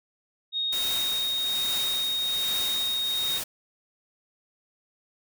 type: tone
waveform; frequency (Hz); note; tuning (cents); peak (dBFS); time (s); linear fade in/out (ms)
sine; 3729; A#7; 0; -25; 0.52-3.41; 50
type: noise with tremolo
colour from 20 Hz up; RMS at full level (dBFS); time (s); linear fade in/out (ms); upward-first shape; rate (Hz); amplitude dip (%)
white; -32; 0.72-3.44; 10; triangle; 1.2; 55
effects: none